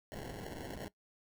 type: noise with sample-and-hold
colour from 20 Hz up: blue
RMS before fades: -44 dBFS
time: 0.12-0.88 s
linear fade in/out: 0 ms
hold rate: 1225 Hz
effects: noise-tail reverb RT60 0.1 s tail -18 dB re dry